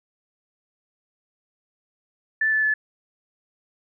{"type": "tone with pitch steps", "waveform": "sine", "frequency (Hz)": [1757, 1742.8, 1728.8], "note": ["A6", "A6", "A6"], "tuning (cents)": [-3, -17, -31], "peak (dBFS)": -18, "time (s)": [2.41, 2.74], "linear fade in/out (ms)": 5, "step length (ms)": 110, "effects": []}